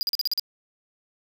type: tone bursts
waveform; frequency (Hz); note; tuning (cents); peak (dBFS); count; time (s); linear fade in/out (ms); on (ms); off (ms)
square; 4865; D#8; -40; -22; 7; 0.01-0.396; 0; 20; 41
effects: none